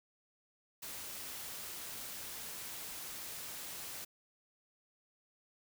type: noise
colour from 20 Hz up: white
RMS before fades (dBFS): -45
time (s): 0.82-4.05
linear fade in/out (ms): 10
effects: none

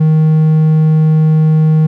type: tone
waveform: triangle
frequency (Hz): 156.6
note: D#3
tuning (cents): +11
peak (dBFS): -4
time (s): 0-1.87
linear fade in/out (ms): 10
effects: none

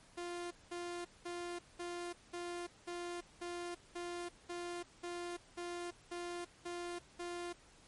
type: tone bursts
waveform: sawtooth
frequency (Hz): 349.2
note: F4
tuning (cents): 0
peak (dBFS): -37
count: 14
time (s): 0.17-7.53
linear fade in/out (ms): 10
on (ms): 340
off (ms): 200
effects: pink hiss -63 dBFS RMS until 7.87 s + MP3 48 kbps

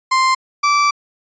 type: tone pair in turn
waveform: 35% pulse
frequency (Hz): 1046.5 / 1162.8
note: C6 / D6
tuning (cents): 0 / -18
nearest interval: major second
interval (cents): 182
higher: second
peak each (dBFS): -10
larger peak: neither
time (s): 0.11-0.35 / 0.63-0.91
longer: second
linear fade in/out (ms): 10
effects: resampled to 16000 Hz

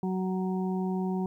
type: harmonic tone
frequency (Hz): 186.4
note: F#3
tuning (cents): +13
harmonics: 1 / 2 / 4 / 5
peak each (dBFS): -28 / -34 / -40 / -42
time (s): 0.03-1.26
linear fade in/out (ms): 2
effects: 11-bit

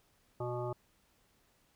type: harmonic tone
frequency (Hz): 122.3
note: B2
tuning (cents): -16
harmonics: 1 / 3 / 5 / 7 / 9 / 10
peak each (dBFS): -39 / -39 / -41 / -44 / -49 / -48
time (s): 0.4-0.73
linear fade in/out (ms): 5
effects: pink hiss -71 dBFS RMS until 1.75 s

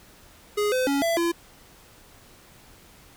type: tone with pitch steps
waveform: square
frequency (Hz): 415.7 / 511 / 279.8 / 669 / 339.8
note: G#4 / C5 / C#4 / E5 / F4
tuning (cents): +2 / -41 / +16 / +25 / -47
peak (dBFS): -22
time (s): 0.57-1.32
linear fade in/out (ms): 10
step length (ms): 150
effects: pink hiss -52 dBFS RMS until 3.16 s

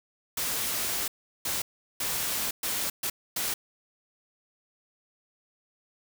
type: noise bursts at uneven times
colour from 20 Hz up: white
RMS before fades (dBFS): -30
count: 6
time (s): 0.37-1.08 / 1.45-1.62 / 2-2.51 / 2.63-2.9 / 3.03-3.1 / 3.36-3.54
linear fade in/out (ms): 5
effects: none

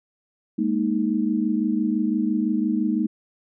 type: chord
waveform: sine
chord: Ab suspended second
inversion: none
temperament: just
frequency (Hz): 207.7 / 233.6 / 311.5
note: Ab3 / Bb3 / Eb4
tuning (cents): 0 / +4 / +2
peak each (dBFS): -24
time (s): 0.58-3.07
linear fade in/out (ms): 10
effects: none

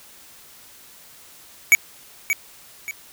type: tone with echo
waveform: square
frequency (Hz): 2262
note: C#7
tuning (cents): +34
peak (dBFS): -9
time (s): 1.72-1.75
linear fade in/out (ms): 0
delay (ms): 580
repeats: 2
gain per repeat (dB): -9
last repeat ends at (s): 2.91
effects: white hiss -47 dBFS RMS until 3.12 s

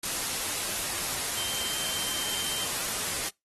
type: tone in noise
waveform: sine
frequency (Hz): 3136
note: G7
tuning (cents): 0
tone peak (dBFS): -36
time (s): 1.37-2.67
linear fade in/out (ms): 5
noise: white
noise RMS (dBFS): -31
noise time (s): 0.03-3.29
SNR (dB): -8
effects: noise-tail reverb RT60 0.2 s tail -25 dB re dry + AAC 32 kbps

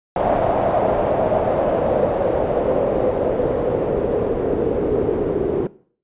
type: noise with low-pass filter sweep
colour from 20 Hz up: white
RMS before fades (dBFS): -19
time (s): 0.16-5.67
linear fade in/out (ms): 2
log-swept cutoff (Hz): 690 to 400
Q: 4.1
effects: noise-tail reverb RT60 0.5 s tail -19 dB re dry + resampled to 8000 Hz

